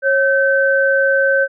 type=tone pair together; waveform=sine; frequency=546 / 1539.4 Hz; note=C#5 / G6; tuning=-26 / -32 cents; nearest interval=octave + tritone; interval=1794 cents; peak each=-14 / -14 dBFS; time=0.02-1.48 s; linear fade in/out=50 ms; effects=none